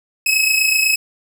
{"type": "tone pair together", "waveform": "sawtooth", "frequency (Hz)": [2553, 2581], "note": ["D#7", "E7"], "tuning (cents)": [44, -37], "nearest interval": "unison", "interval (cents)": 19, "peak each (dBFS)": -13, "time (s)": [0.26, 0.96], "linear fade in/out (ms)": 5, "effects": []}